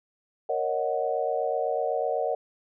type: chord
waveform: sine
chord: D# minor seventh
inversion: second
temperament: equal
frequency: 466.2 / 554.4 / 622.3 / 740 Hz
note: A#4 / C#5 / D#5 / F#5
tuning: 0 / 0 / 0 / 0 cents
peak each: -30 dBFS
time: 0.49-2.35 s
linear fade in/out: 5 ms
effects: none